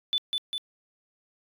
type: tone with echo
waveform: triangle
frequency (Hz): 3498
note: A7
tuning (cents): -11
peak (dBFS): -19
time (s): 0.13-0.18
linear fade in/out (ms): 0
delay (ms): 200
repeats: 2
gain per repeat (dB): -4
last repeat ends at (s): 0.58
effects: tanh soft clip ceiling -21 dBFS